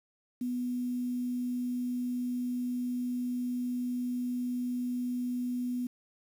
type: tone with quantisation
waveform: sine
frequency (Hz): 246.9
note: B3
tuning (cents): 0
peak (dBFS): -30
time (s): 0.41-5.87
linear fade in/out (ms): 5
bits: 9
effects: none

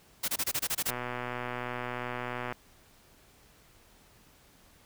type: noise bursts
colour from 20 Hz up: white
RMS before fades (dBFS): -30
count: 9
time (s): 0.23-0.907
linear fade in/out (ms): 10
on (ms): 53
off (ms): 25
type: click train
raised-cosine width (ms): 0.5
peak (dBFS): -20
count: 202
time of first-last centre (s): 0.89-2.524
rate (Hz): 123
effects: pink hiss -60 dBFS RMS until 4.85 s

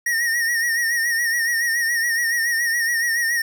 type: tone with vibrato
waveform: square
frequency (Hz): 1864.7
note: A#6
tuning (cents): 0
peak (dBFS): -19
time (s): 0.06-3.42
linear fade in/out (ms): 5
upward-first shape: sine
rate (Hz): 7.1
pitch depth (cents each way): 59
effects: 9-bit

